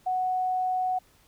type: tone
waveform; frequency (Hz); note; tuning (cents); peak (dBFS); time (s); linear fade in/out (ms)
sine; 740; F#5; 0; -24; 0.06-0.99; 10
effects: pink hiss -61 dBFS RMS until 1.27 s